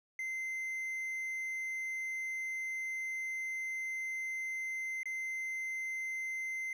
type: tone with dropouts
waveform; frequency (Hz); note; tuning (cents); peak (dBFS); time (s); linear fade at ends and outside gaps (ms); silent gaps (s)
triangle; 2073; C7; -17; -34; 0.19-6.73; 2; 5.032-5.056
effects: none